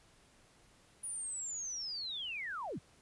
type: linear sweep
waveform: sine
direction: down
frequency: 9740 to 87.3 Hz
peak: -38 dBFS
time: 1.03-2.79 s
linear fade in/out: 10 ms
effects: pink hiss -65 dBFS RMS until 3.01 s + resampled to 24000 Hz